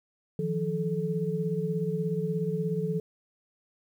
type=tone cluster; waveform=sine; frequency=158.8 / 175.5 / 433.3 Hz; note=D#3 / F3 / A4; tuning=+36 / +9 / -27 cents; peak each=-31 dBFS; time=0.39-3 s; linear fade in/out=2 ms; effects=10-bit